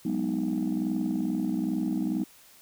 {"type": "chord", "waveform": "sine", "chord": "G# minor seventh", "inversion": "third", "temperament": "just", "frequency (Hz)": [186.89, 207.7, 249.2, 311.5], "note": ["F#3", "G#3", "B3", "D#4"], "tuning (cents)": [18, 0, 16, 2], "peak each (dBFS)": [-31, -31, -29, -29], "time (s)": [0.05, 2.24], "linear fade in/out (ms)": 5, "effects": ["tanh soft clip ceiling -20 dBFS", "white hiss -55 dBFS RMS until 2.61 s"]}